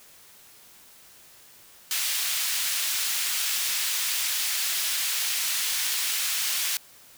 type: high-pass noise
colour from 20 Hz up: pink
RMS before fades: -27 dBFS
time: 1.91-6.77 s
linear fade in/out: 0 ms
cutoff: 2600 Hz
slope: 12 dB/octave
effects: white hiss -52 dBFS RMS until 7.17 s